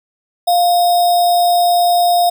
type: tone with sample-and-hold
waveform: sine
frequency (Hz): 701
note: F5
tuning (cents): +6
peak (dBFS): -9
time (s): 0.47-2.3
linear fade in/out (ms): 10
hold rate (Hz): 4410
effects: none